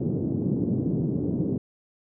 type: band-pass noise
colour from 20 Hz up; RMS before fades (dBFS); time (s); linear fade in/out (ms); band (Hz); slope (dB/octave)
pink; -26; 0-1.58; 5; 120 to 360; 24
effects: none